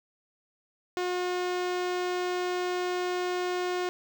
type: tone with notch filter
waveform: sawtooth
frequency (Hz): 360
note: F#4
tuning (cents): -47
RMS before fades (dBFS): -30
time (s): 0.97-3.89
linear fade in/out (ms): 0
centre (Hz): 11000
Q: 0.56
effects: none